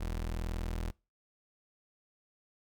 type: tone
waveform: 30% pulse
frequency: 41.06 Hz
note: E1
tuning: 6 cents flat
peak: -31 dBFS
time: 0-0.91 s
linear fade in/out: 10 ms
effects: noise-tail reverb RT60 0.3 s tail -25 dB re dry